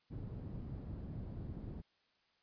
white low-pass noise, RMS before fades -45 dBFS, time 0.1-1.82 s, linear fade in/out 20 ms, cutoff 160 Hz, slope 12 dB/octave, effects white hiss -75 dBFS RMS until 2.42 s + resampled to 11025 Hz

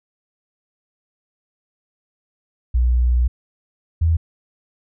sine tone pair in turn, 60.9 / 81.79 Hz, B1 / E2, -24 / -13 cents, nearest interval perfect fourth, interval 511 cents, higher second, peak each -13 / -13 dBFS, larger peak neither, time 2.74-3.28 / 4.01-4.17 s, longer first, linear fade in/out 10 ms, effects none

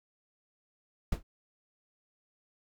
brown noise with exponential decay, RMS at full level -23 dBFS, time 1.12-1.23 s, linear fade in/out 5 ms, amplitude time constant 23 ms, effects none

